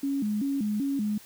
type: tone with vibrato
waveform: sine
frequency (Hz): 241.3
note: B3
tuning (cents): -40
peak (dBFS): -25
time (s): 0.03-1.18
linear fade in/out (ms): 5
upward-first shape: square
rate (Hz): 2.6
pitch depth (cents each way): 240
effects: white hiss -51 dBFS RMS until 1.25 s